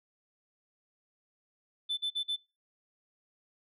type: tone bursts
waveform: sine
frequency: 3520 Hz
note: A7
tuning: in tune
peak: -27 dBFS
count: 4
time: 1.89-2.365 s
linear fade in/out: 20 ms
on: 85 ms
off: 45 ms
effects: noise-tail reverb RT60 0.3 s tail -26 dB re dry + tanh soft clip ceiling -28 dBFS